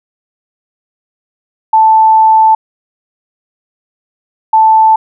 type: tone bursts at uneven times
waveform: sine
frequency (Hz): 880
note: A5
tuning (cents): 0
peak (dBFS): -3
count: 2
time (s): 1.73-2.55 / 4.53-4.96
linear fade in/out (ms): 5
effects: none